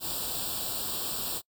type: noise with comb filter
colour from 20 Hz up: white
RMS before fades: -33 dBFS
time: 0-1.42 s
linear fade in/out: 50 ms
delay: 0.24 ms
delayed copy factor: +0.9
effects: noise-tail reverb RT60 0.1 s tail -26 dB re dry